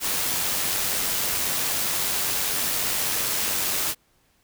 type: noise with amplitude modulation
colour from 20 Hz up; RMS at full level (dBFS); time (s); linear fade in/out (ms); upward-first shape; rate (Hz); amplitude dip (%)
white; -24; 0-3.95; 50; sine; 94.9; 25
effects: pink hiss -64 dBFS RMS until 4.43 s